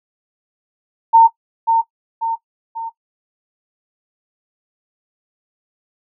sine tone with echo, 910 Hz, A#5, 42 cents flat, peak -4 dBFS, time 1.13-1.28 s, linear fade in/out 20 ms, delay 540 ms, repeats 3, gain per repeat -6 dB, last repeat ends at 2.9 s, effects noise-tail reverb RT60 0.1 s tail -18 dB re dry

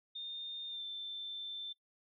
sine tone with pitch glide, 3637 to 3550 Hz, A#7 to A7, -43 to +15 cents, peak -40 dBFS, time 0.15-1.73 s, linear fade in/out 10 ms, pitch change -42 cents, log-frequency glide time 0.68-0.83 s, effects noise-tail reverb RT60 0.1 s tail -18 dB re dry

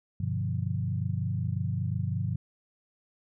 sine chord, G dominant seventh, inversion none, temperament equal, 98 / 123.47 / 146.83 / 174.61 Hz, G2 / B2 / D3 / F3, 0 / 0 / 0 / 0 cents, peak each -31 / -32 / -35 / -35 dBFS, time 0.2-2.36 s, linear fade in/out 5 ms, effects none

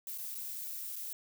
violet noise with dropouts, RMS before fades -41 dBFS, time 0.07-1.13 s, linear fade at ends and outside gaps 1 ms, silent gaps 0.178-0.183 / 0.347-0.351 / 0.958-0.963 s, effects none

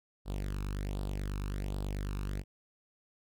sawtooth tone with flanger, 49.19 Hz, G1, 7 cents sharp, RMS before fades -36 dBFS, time 0.25-2.44 s, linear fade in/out 50 ms, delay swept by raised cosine 0.23 to 0.78 ms, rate 1.3 Hz, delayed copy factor +0.7, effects none

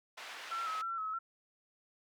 white band-pass noise, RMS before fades -47 dBFS, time 0.17-0.82 s, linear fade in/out 10 ms, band 710 to 2800 Hz, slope 12 dB/octave
sine tone with vibrato, 1318.5 Hz, E6, in tune, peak -35 dBFS, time 0.51-1.19 s, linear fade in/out 10 ms, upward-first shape square, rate 3.2 Hz, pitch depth 43 cents each way
effects none

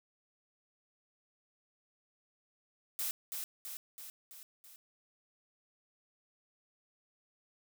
blue noise with echo, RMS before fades -36 dBFS, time 2.99-3.11 s, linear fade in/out 0 ms, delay 330 ms, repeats 5, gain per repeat -4 dB, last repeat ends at 4.76 s, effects none

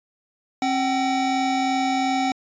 square tone pair together, 267.6 / 760 Hz, C4 / F#5, +39 / +46 cents, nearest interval octave + tritone, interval 1807 cents, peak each -24 / -23 dBFS, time 0.62-2.32 s, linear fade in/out 2 ms, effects resampled to 16000 Hz

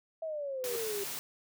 sine exponential sweep, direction down, 656 to 392 Hz, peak -34 dBFS, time 0.22-1.04 s, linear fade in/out 5 ms
triangle tone with exponential growth, 395.2 Hz, G4, 14 cents sharp, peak -34 dBFS, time 0.51-0.76 s, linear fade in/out 1 ms, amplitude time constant 53 ms
white high-pass noise, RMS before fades -39 dBFS, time 0.64-1.19 s, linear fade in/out 0 ms, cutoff 100 Hz, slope 24 dB/octave
effects none

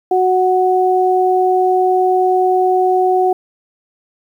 sine tone pair together, 369.6 / 740 Hz, F#4 / F#5, -2 / 0 cents, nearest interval octave, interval 1202 cents, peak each -13 dBFS, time 0.11-3.33 s, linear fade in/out 5 ms, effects 8-bit

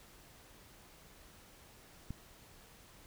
click, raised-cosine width 5 ms, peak -28 dBFS, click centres 2.106 s, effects pink hiss -59 dBFS RMS until 3.06 s

